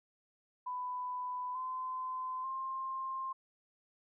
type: tone with pitch steps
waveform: sine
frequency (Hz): 997 / 1026.8 / 1057.5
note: B5 / C6 / C6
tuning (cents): +16 / -33 / +18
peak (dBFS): -36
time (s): 0.66-3.33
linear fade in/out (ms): 10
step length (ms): 890
effects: none